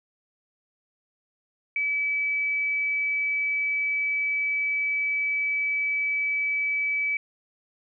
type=tone; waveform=sine; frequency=2295 Hz; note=D7; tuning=40 cents flat; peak=-23 dBFS; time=1.76-7.17 s; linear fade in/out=2 ms; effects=none